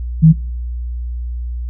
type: tone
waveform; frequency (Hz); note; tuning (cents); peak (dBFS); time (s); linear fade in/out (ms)
sine; 160; D#3; +49; -3; 0.22-0.33; 20
effects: noise-tail reverb RT60 0.6 s tail -23 dB re dry + added 60 Hz sine -20 dBFS peak until 1.69 s